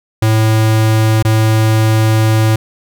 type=tone with dropouts; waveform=square; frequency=110 Hz; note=A2; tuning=in tune; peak=-9 dBFS; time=0.22-2.56 s; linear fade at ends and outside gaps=5 ms; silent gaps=1.226-1.249 s; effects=none